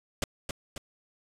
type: noise with echo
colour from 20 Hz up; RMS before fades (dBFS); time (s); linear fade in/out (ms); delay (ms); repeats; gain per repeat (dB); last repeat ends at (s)
pink; -29; 0.22-0.24; 2; 270; 2; -5; 0.78
effects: low-pass 10000 Hz 12 dB/octave